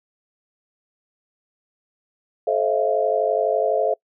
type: tone cluster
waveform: sine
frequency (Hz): 433.1 / 532 / 632 / 684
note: A4 / C5 / D#5 / F5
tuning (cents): -27 / +29 / +27 / -36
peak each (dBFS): -23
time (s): 2.47-3.94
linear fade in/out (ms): 5
effects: noise-tail reverb RT60 0.1 s tail -26 dB re dry